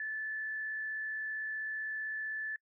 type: tone with frequency modulation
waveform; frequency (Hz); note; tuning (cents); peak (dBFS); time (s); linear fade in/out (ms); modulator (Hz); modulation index
sine; 1743; A6; -17; -35; 0-2.56; 2; 55.6; 0.32
effects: noise-tail reverb RT60 0.1 s tail -25 dB re dry